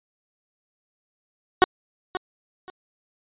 15% pulse tone with echo, 370 Hz, F#4, in tune, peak -5 dBFS, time 1.62-1.64 s, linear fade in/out 0 ms, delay 530 ms, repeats 2, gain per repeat -13 dB, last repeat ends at 2.7 s, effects resampled to 8000 Hz

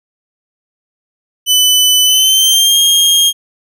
sawtooth tone with pitch glide, 3000 to 3234 Hz, F#7 to G#7, +23 to -47 cents, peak -4 dBFS, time 1.46-3.33 s, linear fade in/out 50 ms, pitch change +130 cents, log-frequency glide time 2.05-2.79 s, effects none

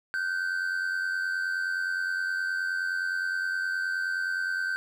triangle tone pair together, 1455.4 / 1545 Hz, F#6 / G6, -29 / -26 cents, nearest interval minor second, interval 103 cents, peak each -33 / -26 dBFS, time 0.14-4.76 s, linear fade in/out 0 ms, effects none

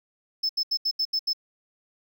triangle tone bursts, 5250 Hz, E8, 8 cents flat, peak -21 dBFS, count 7, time 0.43-1.333 s, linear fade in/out 10 ms, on 63 ms, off 77 ms, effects none

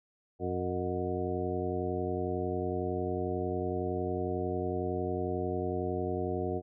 harmonic tone with a mistuned harmonic, 91 Hz, F#2, 28 cents flat, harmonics 1 / 2 / 3 / 4 / 5 / 7 / 8, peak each -37 / -40 / -39 / -35 / -37 / -40 / -40 dBFS, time 0.39-6.62 s, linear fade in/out 50 ms, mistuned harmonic 7, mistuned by -56 cents, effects none

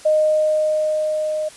sine tone with level ramp, 617 Hz, D#5, 15 cents flat, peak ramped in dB -12 to -20 dBFS, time 0.05-1.49 s, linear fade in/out 10 ms, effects white hiss -42 dBFS RMS until 1.56 s + resampled to 24000 Hz

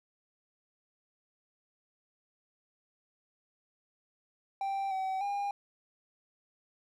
triangle tone with pitch steps, 784 / 762 / 807 Hz, G5 / G5 / G#5, 0 / -49 / -50 cents, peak -29 dBFS, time 4.61-5.51 s, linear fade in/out 2 ms, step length 300 ms, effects none

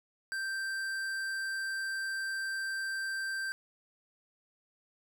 sine tone with tanh clipping, 1568 Hz, G6, in tune, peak -35 dBFS, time 0.32-3.52 s, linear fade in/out 0 ms, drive 15 dB, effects none

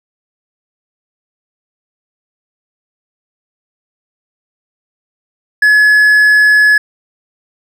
triangle tone, 1700 Hz, G#6, 40 cents sharp, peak -3 dBFS, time 5.62-6.78 s, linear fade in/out 5 ms, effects none

